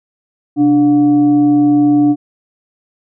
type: tone with frequency modulation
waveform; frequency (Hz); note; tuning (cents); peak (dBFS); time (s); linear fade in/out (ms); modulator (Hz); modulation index
sine; 293.7; D4; 0; -7; 0.56-2.16; 50; 424; 0.33
effects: none

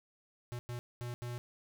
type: tone bursts at uneven times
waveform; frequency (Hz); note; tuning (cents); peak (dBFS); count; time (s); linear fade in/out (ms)
square; 121.2; B2; -32; -39; 4; 0.52-0.59 / 0.69-0.79 / 1.01-1.14 / 1.22-1.38; 0
effects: none

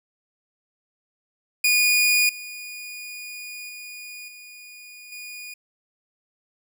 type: tone with level steps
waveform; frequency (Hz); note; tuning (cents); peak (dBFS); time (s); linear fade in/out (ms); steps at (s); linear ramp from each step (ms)
sawtooth; 2452; D#7; -26; -13 / -31 / -33 / -38 / -32; 1.64-5.54; 5; 2.29 / 3.69 / 4.28 / 5.12; 2
effects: none

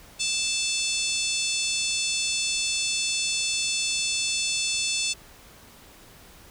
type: harmonic tone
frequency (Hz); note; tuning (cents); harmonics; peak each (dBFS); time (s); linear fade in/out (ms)
880; A5; 0; 3 / 4 / 5 / 6 / 7 / 8 / 9 / 10; -30 / -31 / -32 / -33 / -33 / -34 / -35 / -35; 0.19-5.14; 20
effects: pink hiss -50 dBFS RMS until 6.5 s

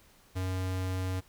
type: tone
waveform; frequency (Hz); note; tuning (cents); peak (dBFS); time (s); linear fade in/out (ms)
square; 93; F#2; +9; -31; 0.35-1.21; 20
effects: pink hiss -61 dBFS RMS until 1.28 s

